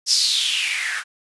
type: noise with band-pass filter sweep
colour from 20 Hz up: blue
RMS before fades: -21 dBFS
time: 0.06-1.04 s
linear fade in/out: 50 ms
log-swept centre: 5500 to 1500 Hz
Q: 6
effects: resampled to 24000 Hz